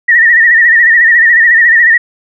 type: tone with vibrato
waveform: sine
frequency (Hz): 1864.7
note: A#6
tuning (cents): 0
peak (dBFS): -3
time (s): 0.08-1.98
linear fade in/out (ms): 10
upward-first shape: sine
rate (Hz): 14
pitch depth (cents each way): 78
effects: none